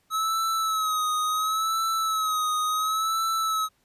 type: tone with vibrato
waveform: square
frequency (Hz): 1285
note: E6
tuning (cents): -45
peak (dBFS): -24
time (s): 0.1-3.69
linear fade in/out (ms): 50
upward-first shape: sine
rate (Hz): 0.71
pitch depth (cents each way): 54
effects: pink hiss -68 dBFS RMS until 3.84 s + resampled to 32000 Hz